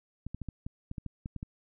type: clicks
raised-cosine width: 5 ms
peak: -25 dBFS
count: 11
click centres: 0.266 / 0.346 / 0.417 / 0.487 / 0.665 / 0.914 / 0.982 / 1.063 / 1.259 / 1.363 / 1.429 s
effects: none